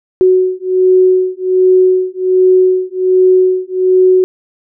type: beating tone pair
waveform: sine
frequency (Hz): 370 / 371.3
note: F#4 / F#4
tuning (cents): 0 / +6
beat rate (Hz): 1.3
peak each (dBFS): -10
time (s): 0.21-4.24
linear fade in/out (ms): 0
effects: none